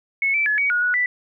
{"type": "tone with pitch steps", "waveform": "sine", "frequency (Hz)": [2196, 2325, 1705, 2256, 1448, 1467, 1977], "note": ["C#7", "D7", "G#6", "C#7", "F#6", "F#6", "B6"], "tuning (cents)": [-17, -18, 45, 30, -38, -15, 1], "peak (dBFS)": -17, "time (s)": [0.22, 1.06], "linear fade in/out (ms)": 2, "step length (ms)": 120, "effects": []}